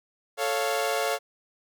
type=chord; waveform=sawtooth; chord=A augmented; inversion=none; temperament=equal; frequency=440 / 554.4 / 698.5 Hz; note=A4 / C#5 / E#5; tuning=0 / 0 / 0 cents; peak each=-26 / -25 / -25 dBFS; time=0.37-1.19 s; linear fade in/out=50 ms; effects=none